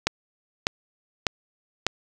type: click train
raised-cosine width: 0.2 ms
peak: -3 dBFS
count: 4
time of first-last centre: 0.07-1.866 s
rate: 1.67 Hz
effects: none